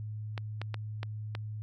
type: clicks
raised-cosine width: 0.3 ms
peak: -21 dBFS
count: 5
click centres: 0.378 / 0.616 / 0.743 / 1.031 / 1.351 s
effects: added 107 Hz sine -36 dBFS peak until 1.62 s